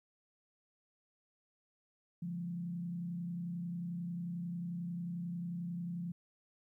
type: tone with frequency modulation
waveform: sine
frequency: 173.3 Hz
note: F3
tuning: 13 cents flat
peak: -37 dBFS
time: 2.22-6.12 s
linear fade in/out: 5 ms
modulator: 31.2 Hz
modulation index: 0.49
effects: 13-bit